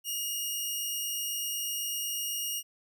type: tone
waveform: 10% pulse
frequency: 2858 Hz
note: F7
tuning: 39 cents sharp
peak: -23 dBFS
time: 0.04-2.63 s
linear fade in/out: 50 ms
effects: none